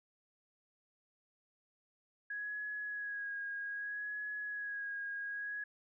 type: tone with vibrato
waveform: sine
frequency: 1661.2 Hz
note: G#6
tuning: in tune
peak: -38 dBFS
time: 2.3-5.64 s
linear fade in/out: 5 ms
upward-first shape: sine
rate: 0.63 Hz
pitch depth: 28 cents each way
effects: none